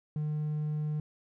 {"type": "tone", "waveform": "triangle", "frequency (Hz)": 151.5, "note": "D#3", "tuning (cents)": -46, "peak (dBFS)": -27, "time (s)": [0.16, 1], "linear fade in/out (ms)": 2, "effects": ["tanh soft clip ceiling -23 dBFS"]}